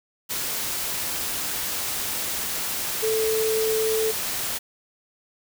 sine tone in noise, 440 Hz, A4, in tune, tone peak -21 dBFS, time 3.02-4.12 s, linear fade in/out 20 ms, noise white, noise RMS -28 dBFS, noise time 0.29-4.59 s, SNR +4 dB, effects none

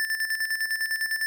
square tone with tremolo, 1766 Hz, A6, 6 cents sharp, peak -24 dBFS, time 0-1.26 s, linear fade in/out 0 ms, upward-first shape square, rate 9.9 Hz, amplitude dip 60%, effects none

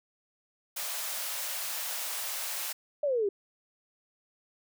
white high-pass noise, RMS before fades -35 dBFS, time 0.76-2.73 s, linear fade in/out 10 ms, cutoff 520 Hz, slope 48 dB/octave
sine exponential sweep, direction down, 608 to 384 Hz, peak -25 dBFS, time 3.03-3.29 s, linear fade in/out 5 ms
effects none

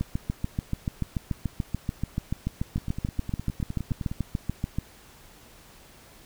two click trains, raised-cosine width 5 ms, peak -14 / -19 dBFS, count 34 / 14, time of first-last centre 0.01-4.786 / 2.78-4.115 s, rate 6.91 / 9.74 Hz, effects pink hiss -52 dBFS RMS until 6.25 s

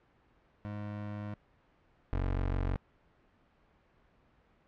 25% pulse tone pair in turn, 103.83 / 46.25 Hz, G#2 / F#1, 0 / 0 cents, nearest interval octave + major second, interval 1400 cents, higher first, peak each -34 / -26 dBFS, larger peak second, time 0.65-1.34 / 2.13-2.76 s, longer first, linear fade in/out 0 ms, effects pink hiss -67 dBFS RMS until 4.67 s + low-pass 2000 Hz 12 dB/octave

